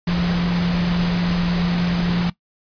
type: tone in noise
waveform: sine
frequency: 174.61 Hz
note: F3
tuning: in tune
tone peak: -17 dBFS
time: 0.07-2.3 s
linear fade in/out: 5 ms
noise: pink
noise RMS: -26 dBFS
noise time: 0.07-2.3 s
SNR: +6 dB
effects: noise-tail reverb RT60 0.1 s tail -18 dB re dry + resampled to 11025 Hz